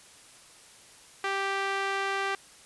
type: tone with band-pass filter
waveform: sawtooth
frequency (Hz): 392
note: G4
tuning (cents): 0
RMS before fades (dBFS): -30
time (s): 1.24-2.35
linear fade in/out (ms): 2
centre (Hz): 1700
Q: 0.97
effects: white hiss -53 dBFS RMS until 2.65 s + resampled to 24000 Hz